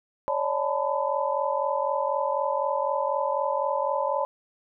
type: tone cluster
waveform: sine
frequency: 552 / 596 / 870 / 914 / 1005 Hz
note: C#5 / D5 / A5 / A#5 / B5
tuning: -7 / +25 / -20 / -34 / +30 cents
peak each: -28 / -30 / -30 / -35 / -29 dBFS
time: 0.28-4.25 s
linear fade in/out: 0 ms
effects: none